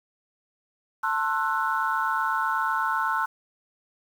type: chord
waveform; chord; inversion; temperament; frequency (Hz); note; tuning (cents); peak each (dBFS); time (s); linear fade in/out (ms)
sine; F# half-diminished seventh; first; just; 888 / 1065.6 / 1332 / 1480; A5 / C6 / E6 / F#6; +16 / +31 / +18 / 0; -28; 1.03-3.26; 10
effects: tanh soft clip ceiling -12 dBFS + 8-bit